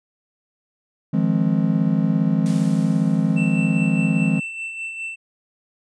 triangle chord, F minor seventh, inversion third, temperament just, 157.15 / 174.61 / 209.5 / 261.9 Hz, Eb3 / F3 / Ab3 / C4, +18 / 0 / +15 / +2 cents, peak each -20 / -19 / -19 / -22 dBFS, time 1.13-4.4 s, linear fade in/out 10 ms
white noise with exponential decay, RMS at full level -36 dBFS, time 2.46-4.44 s, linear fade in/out 0 ms, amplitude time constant 430 ms
triangle tone with tremolo, 2674 Hz, E7, 24 cents sharp, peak -24 dBFS, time 3.36-5.16 s, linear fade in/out 20 ms, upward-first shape sine, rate 4.9 Hz, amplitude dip 45%
effects resampled to 22050 Hz

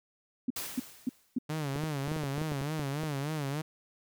sine tone bursts, 251.8 Hz, B3, 34 cents sharp, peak -26 dBFS, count 4, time 0.48-1.386 s, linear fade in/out 5 ms, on 24 ms, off 270 ms
white noise with exponential decay, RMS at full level -35 dBFS, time 0.56-1.39 s, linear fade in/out 5 ms, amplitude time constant 180 ms
sawtooth tone with vibrato, 146.83 Hz, D3, in tune, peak -28 dBFS, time 1.49-3.62 s, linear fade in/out 10 ms, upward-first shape sine, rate 3.4 Hz, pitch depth 130 cents each way
clicks, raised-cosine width 2 ms, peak -24 dBFS, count 12, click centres 1.76 / 1.837 / 2.079 / 2.117 / 2.164 / 2.236 / 2.381 / 2.416 / 2.52 / 2.614 / 2.795 / 3.035 s
effects none

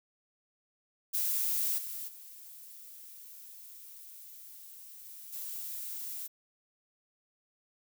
violet noise with level steps, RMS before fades -31 / -40 / -50 / -48 / -40 dBFS, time 1.13-6.28 s, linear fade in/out 20 ms, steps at 1.77 / 2.07 / 5.04 / 5.32 s, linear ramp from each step 20 ms, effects none

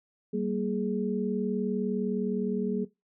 sine tone cluster, 193.1 / 232.8 / 419 Hz, G3 / A#3 / G#4, -26 / -2 / +15 cents, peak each -31 dBFS, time 0.33-2.85 s, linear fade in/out 10 ms, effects noise-tail reverb RT60 0.2 s tail -18 dB re dry

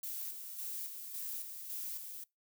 violet noise with tremolo, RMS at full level -41 dBFS, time 0.03-2.24 s, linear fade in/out 5 ms, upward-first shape square, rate 1.8 Hz, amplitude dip 45%, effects noise-tail reverb RT60 0.2 s tail -23 dB re dry

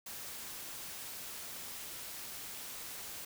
white noise, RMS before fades -45 dBFS, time 0.06-3.25 s, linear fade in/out 5 ms, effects none

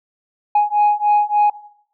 sine beating tone pair, 830.6 / 834 Hz, G#5 / G#5, 0 / +7 cents, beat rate 3.4 Hz, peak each -14 dBFS, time 0.55-1.5 s, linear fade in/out 5 ms, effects noise-tail reverb RT60 0.6 s tail -17 dB re dry + tanh soft clip ceiling -8 dBFS

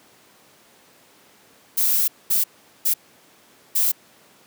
violet noise bursts at uneven times, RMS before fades -19 dBFS, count 4, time 1.77-2.08 / 2.3-2.44 / 2.85-2.94 / 3.75-3.92 s, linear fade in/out 10 ms, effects pink hiss -53 dBFS RMS until 4.46 s + high-pass 200 Hz 12 dB/octave

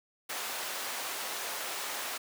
pink high-pass noise, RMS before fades -37 dBFS, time 0.29-2.18 s, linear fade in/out 10 ms, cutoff 660 Hz, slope 12 dB/octave, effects none

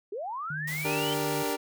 sine linear sweep, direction up, 370.9 to 3136 Hz, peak -32 dBFS, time 0.12-1.14 s, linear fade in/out 5 ms
sine tone with pitch glide, 152.5 to 148.93 Hz, D#3 to D3, -34 to +25 cents, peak -35 dBFS, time 0.5-1.43 s, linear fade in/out 5 ms, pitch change -41 cents, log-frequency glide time 0.83-1.28 s
white noise, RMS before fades -39 dBFS, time 0.67-1.54 s, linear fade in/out 10 ms
25% pulse chord, G minor, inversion second, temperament equal with one note detuned, 292.8 / 392 / 466.2 Hz, D4 / G4 / Bb4, -5 / 0 / 0 cents, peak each -29 dBFS, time 0.84-1.57 s, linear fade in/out 20 ms
effects none

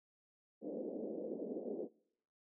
white band-pass noise, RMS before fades -43 dBFS, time 0.61-1.89 s, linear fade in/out 50 ms, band 210 to 550 Hz, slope 48 dB/octave, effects noise-tail reverb RT60 0.7 s tail -24 dB re dry

